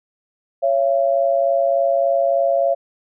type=tone pair together; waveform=sine; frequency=554.4 / 677.8 Hz; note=C#5 / E5; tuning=0 / +48 cents; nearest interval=minor third; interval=348 cents; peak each=-17 dBFS; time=0.62-2.75 s; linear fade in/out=20 ms; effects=none